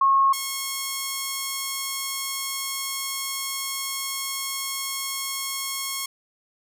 sine / 5% pulse tone pair in turn, 1088 / 1088 Hz, C#6 / C#6, -33 / -33 cents, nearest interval unison, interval 0 cents, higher neither, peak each -15 / -15 dBFS, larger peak neither, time 0.01-0.33 / 0.33-6.06 s, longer second, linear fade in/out 5 ms, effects none

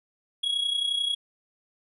triangle tone with amplitude modulation, 3323 Hz, G#7, in tune, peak -20 dBFS, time 0.43-1.15 s, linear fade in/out 10 ms, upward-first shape sine, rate 31.3 Hz, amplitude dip 65%, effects resampled to 32000 Hz

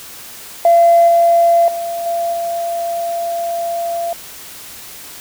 sine tone with level steps, 682 Hz, F5, 41 cents flat, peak -5 / -7 / -19 / -15 / -17 dBFS, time 0.65-4.13 s, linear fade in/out 2 ms, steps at 1.08 / 1.68 / 2.06 / 2.33 s, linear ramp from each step 2 ms, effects tanh soft clip ceiling -2 dBFS + white hiss -34 dBFS RMS until 5.2 s

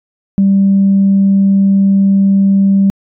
sine tone, 196 Hz, G3, in tune, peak -5 dBFS, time 0.38-2.9 s, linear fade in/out 0 ms, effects tanh soft clip ceiling -2 dBFS

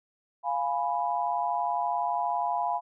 sine chord, F diminished, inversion none, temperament equal, 698.5 / 830.6 / 987.8 Hz, F5 / Ab5 / Cb6, 0 / 0 / 0 cents, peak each -30 dBFS, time 0.43-2.81 s, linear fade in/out 50 ms, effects none

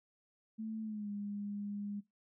sine tone with pitch glide, 220 to 204.1 Hz, A3 to G#3, 0 to -30 cents, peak -38 dBFS, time 0.58-2.01 s, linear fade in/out 20 ms, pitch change -130 cents, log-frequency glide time 0.82-1.1 s, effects noise-tail reverb RT60 0.2 s tail -20 dB re dry

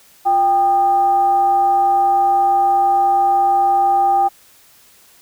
sine tone with frequency modulation, 790 Hz, G5, 13 cents sharp, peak -11 dBFS, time 0.25-4.29 s, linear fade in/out 20 ms, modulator 437 Hz, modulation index 0.31, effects white hiss -49 dBFS RMS until 5.21 s

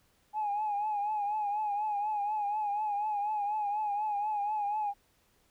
sine tone with vibrato, 835 Hz, G#5, 9 cents sharp, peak -28 dBFS, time 0.33-4.94 s, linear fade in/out 50 ms, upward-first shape triangle, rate 4.1 Hz, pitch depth 71 cents each way, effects tanh soft clip ceiling -25 dBFS + pink hiss -69 dBFS RMS until 5.5 s

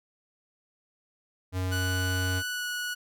square tone, 92.5 Hz, F#2, in tune, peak -28 dBFS, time 1.52-2.43 s, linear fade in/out 50 ms
sawtooth tone with pitch glide, 1480 to 1467.2 Hz, F#6 to F#6, 0 to -15 cents, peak -27 dBFS, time 1.71-2.95 s, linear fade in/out 20 ms, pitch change -15 cents, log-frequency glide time 2.49-2.65 s
effects none

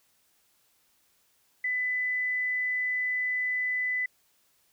sine tone, 2000 Hz, B6, 21 cents sharp, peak -26 dBFS, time 1.64-4.06 s, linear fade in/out 5 ms, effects white hiss -68 dBFS RMS until 4.72 s

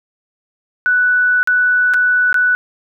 sine tone with dropouts, 1484 Hz, F#6, 5 cents sharp, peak -10 dBFS, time 0.86-2.55 s, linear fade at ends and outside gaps 0 ms, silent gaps 1.43-1.474 / 1.937-1.942 / 2.328-2.343 s, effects none

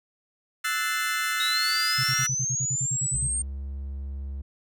35% pulse chord, F# half-diminished seventh, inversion third, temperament equal with one note detuned, 1318.5 / 1480 / 1760 / 2073 Hz, E6 / F#6 / A6 / C7, 0 / 0 / 0 / -17 cents, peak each -29 dBFS, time 0.64-2.27 s, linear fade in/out 10 ms
sine linear sweep, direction up, 3747 to 8720 Hz, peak -25 dBFS, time 1.4-3.42 s, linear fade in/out 2 ms
sine tone bursts, 130.81 Hz, C3, in tune, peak -27 dBFS, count 13, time 1.98-3.275 s, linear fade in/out 10 ms, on 59 ms, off 44 ms
triangle tone with pitch glide, 68.2 to 68.71 Hz, C#2 to C#2, -28 to -15 cents, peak -29 dBFS, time 3.13-4.42 s, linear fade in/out 10 ms, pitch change +13 cents, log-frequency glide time 3.43-3.65 s
effects none

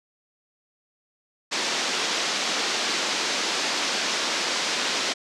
white band-pass noise, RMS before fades -26 dBFS, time 1.51-5.14 s, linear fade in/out 20 ms, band 210 to 5900 Hz, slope 24 dB/octave, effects low-pass 10000 Hz 12 dB/octave

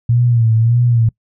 sine tone with vibrato, 116.54 Hz, A#2, in tune, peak -9 dBFS, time 0.09-1.09 s, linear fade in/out 5 ms, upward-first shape sine, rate 1.7 Hz, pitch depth 76 cents each way, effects noise-tail reverb RT60 0.1 s tail -24 dB re dry

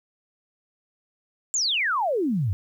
sine exponential sweep, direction down, 7550 to 87.31 Hz, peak -21 dBFS, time 1.54-2.53 s, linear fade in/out 0 ms, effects 10-bit

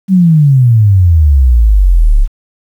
sine exponential sweep, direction down, 196 to 32.67 Hz, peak -3 dBFS, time 0.08-2.28 s, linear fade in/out 50 ms, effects 7-bit

